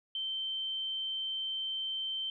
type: tone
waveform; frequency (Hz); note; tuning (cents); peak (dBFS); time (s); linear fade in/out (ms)
sine; 3110; G7; -14; -33; 0.15-2.3; 2
effects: none